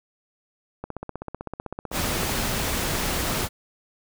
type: click train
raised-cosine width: 1 ms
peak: -18 dBFS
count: 24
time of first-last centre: 0.84-2.296 s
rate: 15.8 Hz
type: noise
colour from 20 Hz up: pink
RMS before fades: -26 dBFS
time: 1.91-3.49 s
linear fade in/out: 50 ms
effects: none